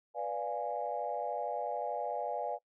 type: chord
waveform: sine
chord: B diminished seventh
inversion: none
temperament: equal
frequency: 493.9 / 587.3 / 698.5 / 830.6 Hz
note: B4 / D5 / F5 / Ab5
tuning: 0 / 0 / 0 / 0 cents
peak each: -40 / -38 / -38 / -38 dBFS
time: 0.14-2.59 s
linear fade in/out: 50 ms
effects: noise-tail reverb RT60 0.1 s tail -23 dB re dry + tanh soft clip ceiling -22 dBFS